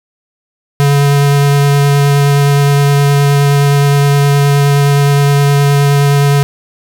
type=tone with vibrato; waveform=square; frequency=142 Hz; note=C#3; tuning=42 cents sharp; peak=-7 dBFS; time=0.8-6.43 s; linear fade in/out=0 ms; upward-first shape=sine; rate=9.6 Hz; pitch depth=9 cents each way; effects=none